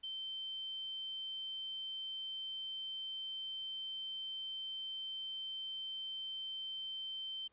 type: tone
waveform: sine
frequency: 3100 Hz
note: G7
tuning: 20 cents flat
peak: -40 dBFS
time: 0.03-7.48 s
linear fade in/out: 10 ms
effects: pink hiss -75 dBFS RMS until 7.52 s + resampled to 8000 Hz